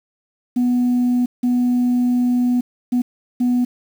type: tone bursts at uneven times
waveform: sine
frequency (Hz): 246.1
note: B3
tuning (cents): -6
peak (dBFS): -12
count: 4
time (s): 0.56-1.26 / 1.43-2.61 / 2.92-3.02 / 3.4-3.65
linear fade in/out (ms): 10
effects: tanh soft clip ceiling -12 dBFS + 7-bit